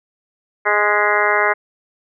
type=harmonic tone with a mistuned harmonic; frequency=207.7 Hz; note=G#3; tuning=in tune; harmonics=2 / 3 / 4 / 5 / 6 / 7 / 8 / 9 / 10; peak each=-22 / -22 / -22 / -22 / -22 / -22 / -22 / -22 / -22 dBFS; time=0.65-1.54 s; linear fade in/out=20 ms; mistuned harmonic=9; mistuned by=+33 cents; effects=none